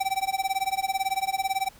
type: tone with tremolo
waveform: square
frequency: 773 Hz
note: G5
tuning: 24 cents flat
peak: -22 dBFS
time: 0-1.69 s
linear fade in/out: 10 ms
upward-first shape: sine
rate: 18 Hz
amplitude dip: 95%
effects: pink hiss -53 dBFS RMS until 1.79 s